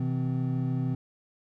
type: tone cluster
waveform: triangle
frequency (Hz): 128.2 / 161.8 / 255.7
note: C3 / E3 / C4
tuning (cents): -35 / -32 / -40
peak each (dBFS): -26 / -31 / -30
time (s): 0-0.95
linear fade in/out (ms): 5
effects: none